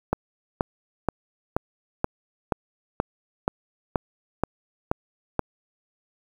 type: click train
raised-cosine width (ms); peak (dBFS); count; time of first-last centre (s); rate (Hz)
1; -7; 12; 0.13-5.393; 2.09
effects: 7-bit